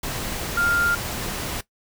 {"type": "tone in noise", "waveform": "sine", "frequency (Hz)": 1400, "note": "F6", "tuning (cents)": 4, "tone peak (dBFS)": -18, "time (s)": [0.57, 0.95], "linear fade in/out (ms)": 5, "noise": "pink", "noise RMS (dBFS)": -29, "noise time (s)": [0.03, 1.61], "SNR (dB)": 8, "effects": ["noise-tail reverb RT60 0.1 s tail -17 dB re dry"]}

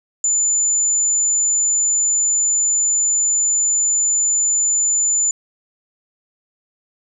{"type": "tone", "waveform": "sine", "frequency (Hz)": 7040, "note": "A8", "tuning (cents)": 0, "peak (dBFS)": -14, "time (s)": [0.24, 5.31], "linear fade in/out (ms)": 2, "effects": []}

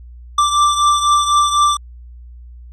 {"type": "beating tone pair", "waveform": "square", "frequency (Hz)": [1174.7, 1178.7], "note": ["D6", "D6"], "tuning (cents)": [0, 6], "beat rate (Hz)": 4, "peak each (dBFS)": [-13, -19], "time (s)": [0.38, 1.77], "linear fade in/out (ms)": 5, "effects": ["added 60 Hz sine -34 dBFS peak until 2.72 s", "resampled to 22050 Hz"]}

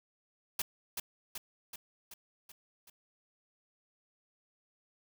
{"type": "noise with echo", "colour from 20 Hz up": "white", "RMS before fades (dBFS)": -33, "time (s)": [0.59, 0.62], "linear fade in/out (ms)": 5, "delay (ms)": 380, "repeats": 6, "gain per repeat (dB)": -4, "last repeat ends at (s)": 2.9, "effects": []}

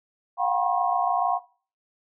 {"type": "tone cluster", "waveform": "sine", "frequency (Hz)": [711, 738, 772, 969, 1078], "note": ["F5", "F#5", "G5", "B5", "C#6"], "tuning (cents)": [31, -5, -27, -33, -49], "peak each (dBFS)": [-25, -33, -27, -28, -28], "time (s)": [0.37, 1.4], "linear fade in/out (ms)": 50, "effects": ["noise-tail reverb RT60 0.4 s tail -19 dB re dry"]}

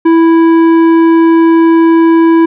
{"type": "tone with tanh clipping", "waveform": "triangle", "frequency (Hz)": 329.6, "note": "E4", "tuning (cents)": 0, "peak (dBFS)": -5, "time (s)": [0.05, 2.46], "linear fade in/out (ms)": 10, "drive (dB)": 15, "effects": []}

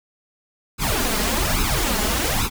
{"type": "noise with flanger", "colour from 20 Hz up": "pink", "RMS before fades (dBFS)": -21, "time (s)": [0.78, 2.5], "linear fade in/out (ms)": 50, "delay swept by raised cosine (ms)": [0.77, 4.77], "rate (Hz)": 1.2, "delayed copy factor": 1, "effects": []}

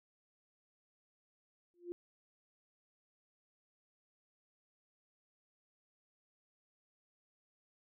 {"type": "tone with exponential growth", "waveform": "sine", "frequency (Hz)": 349.8, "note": "F4", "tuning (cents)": 3, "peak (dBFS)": -35, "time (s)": [1.74, 1.92], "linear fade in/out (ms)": 0, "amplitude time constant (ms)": 37, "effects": []}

